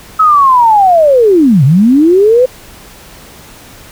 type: linear two-way sweep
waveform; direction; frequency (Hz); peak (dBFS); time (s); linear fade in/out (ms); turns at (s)
sine; down then up; 1300 to 123.47 to 520; -3; 0.19-2.46; 10; 1.64
effects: pink hiss -35 dBFS RMS until 3.91 s